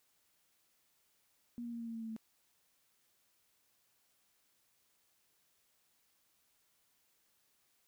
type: tone with pitch steps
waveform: sine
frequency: 238.4 / 235.9 / 233.5 / 231.1 / 228.7 / 226.3 / 224 / 221.7 Hz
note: A#3 / A#3 / A#3 / A#3 / A#3 / A3 / A3 / A3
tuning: +39 / +21 / +3 / -15 / -33 / +49 / +31 / +13 cents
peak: -40 dBFS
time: 1.58-2.164 s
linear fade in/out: 0 ms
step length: 73 ms
effects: white hiss -75 dBFS RMS until 7.87 s